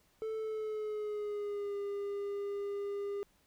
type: tone with pitch glide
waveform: triangle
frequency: 440 to 403.5 Hz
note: A4 to G#4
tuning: 0 to -50 cents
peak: -33 dBFS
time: 0.22-3.23 s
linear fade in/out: 0 ms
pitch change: -150 cents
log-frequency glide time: 0.36-1.76 s
effects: pink hiss -70 dBFS RMS until 3.46 s